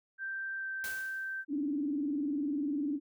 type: tone with pitch glide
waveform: sine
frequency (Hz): 1568 to 1558.1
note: G6 to G6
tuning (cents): 0 to -11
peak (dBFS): -35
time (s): 0.18-1.45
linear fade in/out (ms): 50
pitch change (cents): -11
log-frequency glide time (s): 0.59-0.66
type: noise with exponential decay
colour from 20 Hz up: white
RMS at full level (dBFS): -41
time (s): 0.84-1.44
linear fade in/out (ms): 0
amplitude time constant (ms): 130
type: tone with vibrato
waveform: sine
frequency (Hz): 290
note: D4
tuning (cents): -22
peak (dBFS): -30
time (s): 1.48-3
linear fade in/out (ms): 50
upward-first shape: square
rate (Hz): 20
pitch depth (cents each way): 100
effects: none